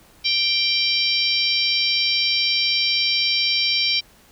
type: harmonic tone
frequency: 784 Hz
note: G5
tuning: in tune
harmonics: 3 / 4 / 5 / 6 / 7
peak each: -24 / -24 / -24 / -24 / -24 dBFS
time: 0.24-4.01 s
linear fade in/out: 20 ms
effects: pink hiss -52 dBFS RMS until 4.31 s